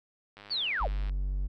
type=click train; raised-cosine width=0.3 ms; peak=-32 dBFS; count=75; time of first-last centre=0.37-1.095 s; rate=102 Hz
type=linear sweep; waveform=sine; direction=down; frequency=4699 to 381.5 Hz; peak=-28 dBFS; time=0.5-0.88 s; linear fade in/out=20 ms
type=tone; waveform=triangle; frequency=47.58 Hz; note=F#1; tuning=49 cents sharp; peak=-26 dBFS; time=0.8-1.48 s; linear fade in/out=20 ms
effects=none